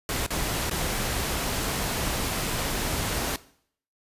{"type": "noise with dropouts", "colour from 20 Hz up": "pink", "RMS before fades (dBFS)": -28, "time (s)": [0.09, 3.36], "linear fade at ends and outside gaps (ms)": 1, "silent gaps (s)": [[0.264, 0.305], [0.697, 0.711]], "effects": ["noise-tail reverb RT60 0.6 s tail -18 dB re dry", "resampled to 32000 Hz"]}